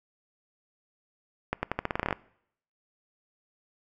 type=accelerating click train; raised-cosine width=0.5 ms; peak=-12 dBFS; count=13; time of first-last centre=1.53-2.127 s; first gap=100 ms; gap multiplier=0.86; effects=noise-tail reverb RT60 0.7 s tail -22 dB re dry